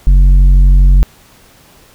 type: tone with tanh clipping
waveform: sine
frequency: 46.25 Hz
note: F#1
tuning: in tune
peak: -4 dBFS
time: 0.07-1.03 s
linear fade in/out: 0 ms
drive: 7 dB
effects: pink hiss -44 dBFS RMS until 1.94 s